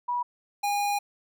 sine / square tone pair in turn, 973 / 816.4 Hz, B5 / G#5, -26 / -30 cents, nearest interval minor third, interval 304 cents, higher first, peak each -25 dBFS, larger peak neither, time 0.08-0.23 / 0.63-0.99 s, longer second, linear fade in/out 10 ms, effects none

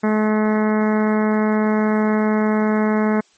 harmonic tone, 214.5 Hz, A3, 44 cents flat, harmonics 1 / 2 / 3 / 4 / 5 / 6 / 7 / 8 / 9 / 10, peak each -16 / -22 / -26 / -28 / -30 / -32 / -33 / -34 / -35 / -36 dBFS, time 0.03-3.21 s, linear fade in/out 10 ms, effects white hiss -56 dBFS RMS until 3.37 s + MP3 32 kbps

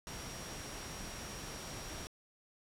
sine tone in noise, 5630 Hz, F8, 13 cents sharp, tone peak -52 dBFS, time 0.07-2.07 s, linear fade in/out 0 ms, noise pink, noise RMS -45 dBFS, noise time 0.07-2.07 s, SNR -10 dB, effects low-pass 11000 Hz 12 dB/octave

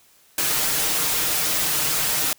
white noise with comb filter, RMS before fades -22 dBFS, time 0.38-2.33 s, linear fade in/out 2 ms, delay 6.5 ms, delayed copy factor +0.65, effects white hiss -56 dBFS RMS until 2.38 s

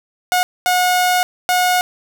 sawtooth tone bursts at uneven times, 725 Hz, F#5, 35 cents flat, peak -9 dBFS, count 3, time 0.32-0.43 / 0.66-1.23 / 1.49-1.81 s, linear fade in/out 0 ms, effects none

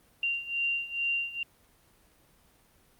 sine beating tone pair, 2771 / 2773.3 Hz, F7 / F7, -14 / -13 cents, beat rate 2.3 Hz, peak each -33 / -30 dBFS, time 0.23-1.43 s, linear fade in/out 2 ms, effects pink hiss -63 dBFS RMS until 2.99 s + Opus 32 kbps

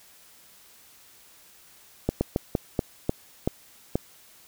slowing click train, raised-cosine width 2 ms, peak -9 dBFS, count 8, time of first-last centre 2.09-3.955 s, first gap 120 ms, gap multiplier 1.26, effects white hiss -54 dBFS RMS until 4.47 s

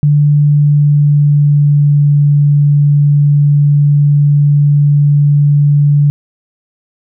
sine tone with pitch glide, 146.8 to 145.11 Hz, D3 to D3, 0 to -20 cents, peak -5 dBFS, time 0.03-6.1 s, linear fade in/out 0 ms, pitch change -20 cents, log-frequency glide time 0.39-2.13 s, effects none

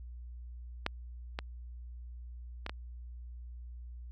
clicks, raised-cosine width 0.3 ms, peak -14 / -19 / -21 / -22 dBFS, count 4, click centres 0.864 / 1.389 / 2.664 / 2.695 s, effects added 60 Hz sine -43 dBFS peak until 4.11 s

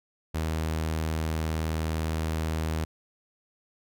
sawtooth tone, 79.5 Hz, D#2, 38 cents sharp, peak -23 dBFS, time 0.34-2.85 s, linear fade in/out 10 ms, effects none

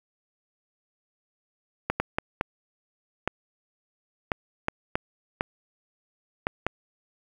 clicks, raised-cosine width 0.5 ms, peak -9 dBFS, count 11, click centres 1.9 / 2 / 2.185 / 2.411 / 3.276 / 4.318 / 4.684 / 4.955 / 5.409 / 6.469 / 6.666 s, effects 7-bit

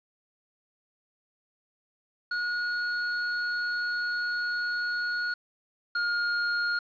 square tone pair in turn, 1447 / 1420.5 Hz, F#6 / F6, -39 / +29 cents, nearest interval unison, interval 32 cents, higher first, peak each -28 / -26 dBFS, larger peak second, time 2.31-5.34 / 5.95-6.79 s, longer first, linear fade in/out 5 ms, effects resampled to 11025 Hz + 9-bit

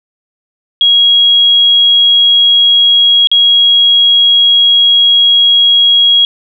sine tone with dropouts, 3300 Hz, G#7, 12 cents flat, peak -4 dBFS, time 0.81-6.25 s, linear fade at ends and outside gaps 1 ms, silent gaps 3.272-3.315 s, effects none

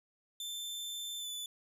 sawtooth tone with pitch glide, 3547 to 3486 Hz, A7 to A7, +13 to -17 cents, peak -36 dBFS, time 0.4-1.46 s, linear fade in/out 2 ms, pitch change -30 cents, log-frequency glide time 1.19-1.28 s, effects none

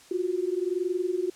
sine tone pair together, 351.1 / 372.3 Hz, F4 / F#4, +9 / +11 cents, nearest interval minor second, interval 102 cents, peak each -28 dBFS, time 0.11-1.3 s, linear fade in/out 5 ms, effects white hiss -53 dBFS RMS until 1.35 s + low-pass 9000 Hz 12 dB/octave

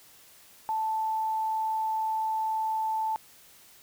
sine tone, 879 Hz, A5, 2 cents flat, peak -26 dBFS, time 0.69-3.16 s, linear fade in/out 0 ms, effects white hiss -55 dBFS RMS until 3.82 s

